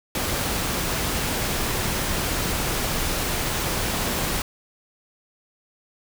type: noise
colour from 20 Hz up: pink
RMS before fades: -25 dBFS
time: 0.15-4.42 s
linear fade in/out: 2 ms
effects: none